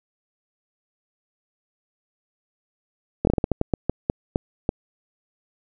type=slowing click train; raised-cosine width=2 ms; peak=-6 dBFS; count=13; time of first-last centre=3.25-4.691 s; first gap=22 ms; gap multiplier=1.28; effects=none